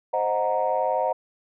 sine chord, C half-diminished seventh, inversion none, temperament equal with one note detuned, 523.3 / 622.3 / 734 / 932.3 Hz, C5 / Eb5 / Gb5 / Bb5, 0 / 0 / -14 / 0 cents, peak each -26 dBFS, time 0.13-1.13 s, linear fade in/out 10 ms, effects tanh soft clip ceiling -12 dBFS

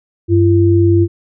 sine tone pair together, 96.7 / 340.1 Hz, G2 / F4, -23 / -46 cents, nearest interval octave + minor seventh, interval 2177 cents, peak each -10 dBFS, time 0.28-1.08 s, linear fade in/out 50 ms, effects none

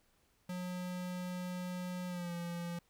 square tone with pitch glide, 180.5 to 172.05 Hz, F#3 to F3, -43 to -26 cents, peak -39 dBFS, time 0.49-2.79 s, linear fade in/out 5 ms, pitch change -83 cents, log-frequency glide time 2.07-2.33 s, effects pink hiss -73 dBFS RMS until 2.89 s

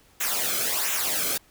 white noise with flanger, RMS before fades -26 dBFS, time 0.2-1.38 s, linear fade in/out 10 ms, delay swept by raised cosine 0.21 to 1.1 ms, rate 1.4 Hz, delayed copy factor -0.7, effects pink hiss -58 dBFS RMS until 1.5 s

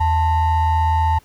triangle ring-modulated tone, 483 Hz, B4, 39 cents flat, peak -9 dBFS, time 0-1.19 s, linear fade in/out 10 ms, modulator 401 Hz, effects pink hiss -53 dBFS RMS until 1.24 s

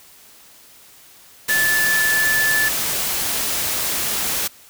sine tone in noise, 1742 Hz, A6, 18 cents flat, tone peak -16 dBFS, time 1.49-2.69 s, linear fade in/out 10 ms, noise white, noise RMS -22 dBFS, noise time 1.48-4.48 s, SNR +3 dB, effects white hiss -47 dBFS RMS until 4.69 s

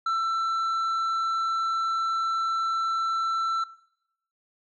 sine tone with tanh clipping, 1336 Hz, E6, 23 cents sharp, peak -24 dBFS, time 0.06-3.64 s, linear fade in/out 5 ms, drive 5 dB, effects noise-tail reverb RT60 0.8 s tail -20 dB re dry

